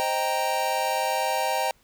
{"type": "chord", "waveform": "square", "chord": "C minor seventh", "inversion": "none", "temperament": "equal", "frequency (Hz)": [523.3, 622.3, 784, 932.3], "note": ["C5", "Eb5", "G5", "Bb5"], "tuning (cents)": [0, 0, 0, 0], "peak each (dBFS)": [-32, -31, -28, -29], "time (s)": [0, 1.71], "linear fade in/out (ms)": 0, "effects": ["pink hiss -62 dBFS RMS until 1.83 s"]}